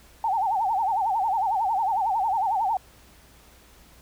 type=tone with vibrato; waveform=sine; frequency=830 Hz; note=G#5; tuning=1 cent flat; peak=-21 dBFS; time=0.24-2.77 s; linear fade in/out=2 ms; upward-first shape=sine; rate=11 Hz; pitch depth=190 cents each way; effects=added 60 Hz sine -56 dBFS peak until 4.01 s + pink hiss -54 dBFS RMS until 4.01 s